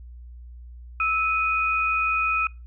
sine tone pair together, 1307.1 / 2489 Hz, E6 / D#7, -15 / 0 cents, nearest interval major seventh, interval 1115 cents, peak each -23 dBFS, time 1-2.47 s, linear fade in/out 2 ms, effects noise-tail reverb RT60 0.3 s tail -25 dB re dry + added 60 Hz sine -39 dBFS peak until 2.66 s

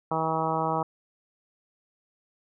harmonic tone, 160.4 Hz, E3, 47 cents flat, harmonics 1 / 2 / 3 / 4 / 5 / 6 / 7 / 8, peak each -33 / -35 / -33 / -33 / -30 / -31 / -33 / -35 dBFS, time 0.11-0.83 s, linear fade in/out 5 ms, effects none

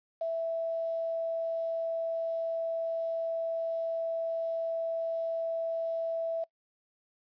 sine tone with quantisation, 659.3 Hz, E5, in tune, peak -29 dBFS, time 0.21-6.44 s, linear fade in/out 5 ms, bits 9, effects noise-tail reverb RT60 0.1 s tail -24 dB re dry + resampled to 11025 Hz

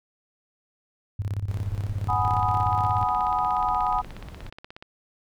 sine tone with tremolo, 100 Hz, G2, 35 cents sharp, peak -23 dBFS, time 1.19-3.04 s, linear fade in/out 5 ms, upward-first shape square, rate 17 Hz, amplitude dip 75%
brown noise, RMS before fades -39 dBFS, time 1.48-4.5 s, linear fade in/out 10 ms
sine chord, G# minor seventh, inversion third, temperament equal, 740 / 830.6 / 987.8 / 1244.5 Hz, F#5 / G#5 / B5 / D#6, 0 / 0 / 0 / 0 cents, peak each -27 dBFS, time 2.08-4.02 s, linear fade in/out 20 ms
click train, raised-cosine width 0.3 ms, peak -25 dBFS, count 44, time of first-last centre 2.25-4.825 s, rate 16.7 Hz
effects none

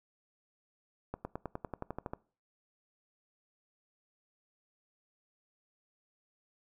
accelerating click train, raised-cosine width 1 ms, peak -23 dBFS, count 12, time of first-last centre 1.14-2.135 s, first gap 110 ms, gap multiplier 0.96, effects noise-tail reverb RT60 0.4 s tail -22 dB re dry

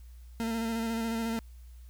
40% pulse tone with vibrato, 227.3 Hz, A#3, 43 cents flat, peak -29 dBFS, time 0.4-1.39 s, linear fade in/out 0 ms, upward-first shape square, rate 14 Hz, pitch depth 21 cents each way, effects added 60 Hz sine -46 dBFS peak until 1.89 s + white hiss -66 dBFS RMS until 1.89 s

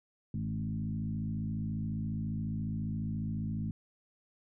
sine tone with frequency modulation, 157 Hz, D#3, 16 cents sharp, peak -32 dBFS, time 0.34-3.71 s, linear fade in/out 2 ms, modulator 54.5 Hz, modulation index 1.5, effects none

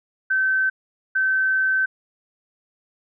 sine tone bursts at uneven times, 1539 Hz, G6, 32 cents flat, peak -17 dBFS, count 2, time 0.3-0.7 / 1.15-1.86 s, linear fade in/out 10 ms, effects none

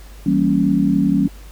sine chord, E diminished seventh, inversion none, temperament equal, 164.81 / 196 / 233.1 / 277.2 Hz, E3 / G3 / Bb3 / Db4, 0 / 0 / 0 / 0 cents, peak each -21 / -17 / -21 / -17 dBFS, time 0.26-1.28 s, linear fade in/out 5 ms, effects added 50 Hz sine -36 dBFS peak until 1.51 s + pink hiss -46 dBFS RMS until 1.51 s

